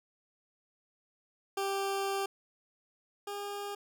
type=tone pair in turn; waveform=20% pulse; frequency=392.8 / 405.7 Hz; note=G4 / G#4; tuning=+4 / -41 cents; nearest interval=minor second; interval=55 cents; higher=second; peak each=-26 / -32 dBFS; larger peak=first; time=1.57-2.26 / 3.27-3.75 s; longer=first; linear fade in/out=5 ms; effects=none